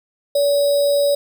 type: tone with sample-and-hold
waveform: sine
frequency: 571 Hz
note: D5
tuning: 49 cents flat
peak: -13 dBFS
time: 0.35-1.15 s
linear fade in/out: 5 ms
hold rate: 4410 Hz
effects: none